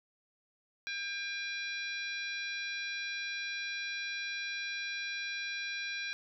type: harmonic tone with a mistuned harmonic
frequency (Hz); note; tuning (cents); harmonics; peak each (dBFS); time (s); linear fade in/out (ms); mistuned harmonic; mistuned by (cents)
800; G5; +35; 2 / 3 / 4 / 5 / 6 / 7; -40 / -39 / -49 / -43 / -53 / -49; 0.87-6.13; 0; 4; +84
effects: none